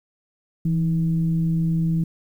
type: tone with frequency modulation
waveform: sine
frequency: 164.81 Hz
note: E3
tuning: in tune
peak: -18 dBFS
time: 0.65-2.04 s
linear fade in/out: 5 ms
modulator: 151 Hz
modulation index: 0.35
effects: 9-bit